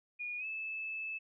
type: tone with pitch glide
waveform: sine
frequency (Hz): 2442 to 2617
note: D#7 to E7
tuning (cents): -33 to -13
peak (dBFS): -37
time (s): 0.19-1.19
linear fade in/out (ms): 20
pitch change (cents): +120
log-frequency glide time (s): 0.38-0.46
effects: none